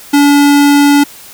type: tone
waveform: square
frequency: 286.6 Hz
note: D4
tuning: 42 cents flat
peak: -5 dBFS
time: 0.13-1.04 s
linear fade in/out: 10 ms
effects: white hiss -34 dBFS RMS until 1.33 s